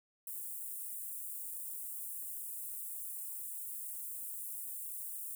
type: high-pass noise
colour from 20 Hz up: white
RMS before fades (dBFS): -43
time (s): 0.27-5.35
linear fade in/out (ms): 2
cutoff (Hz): 8300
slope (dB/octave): 48
effects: none